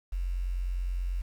sine tone with quantisation, 44.77 Hz, F1, 44 cents sharp, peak -28 dBFS, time 0.12-1.22 s, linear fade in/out 10 ms, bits 9, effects none

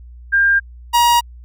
sine / 45% pulse tone pair in turn, 1600 / 951.4 Hz, G6 / A#5, +35 / +35 cents, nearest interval major sixth, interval 900 cents, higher first, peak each -10 dBFS, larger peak neither, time 0.32-0.6 / 0.93-1.21 s, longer neither, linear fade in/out 20 ms, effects added 60 Hz sine -35 dBFS peak until 1.44 s

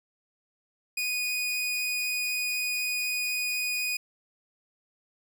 sawtooth tone, 2476 Hz, D#7, 9 cents flat, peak -24 dBFS, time 0.97-3.97 s, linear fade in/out 5 ms, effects none

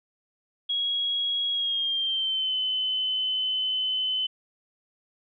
sine tone with pitch glide, 3312 to 3037 Hz, G#7 to F#7, -5 to +44 cents, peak -24 dBFS, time 0.69-4.27 s, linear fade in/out 10 ms, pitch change -151 cents, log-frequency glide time 1.52-2.55 s, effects none

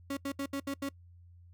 35% pulse tone bursts at uneven times, 277.2 Hz, C#4, in tune, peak -31 dBFS, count 6, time 0.1-0.17 / 0.25-0.32 / 0.39-0.46 / 0.53-0.6 / 0.67-0.74 / 0.82-0.89 s, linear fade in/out 5 ms, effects noise-tail reverb RT60 0.1 s tail -24 dB re dry + added 87 Hz sine -53 dBFS peak until 1.53 s

